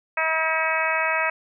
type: harmonic tone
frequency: 320.4 Hz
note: E4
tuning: 49 cents flat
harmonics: 2 / 3 / 4 / 5 / 6 / 7 / 8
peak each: -28 / -28 / -28 / -28 / -28 / -28 / -28 dBFS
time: 0.17-1.3 s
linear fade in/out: 5 ms
effects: none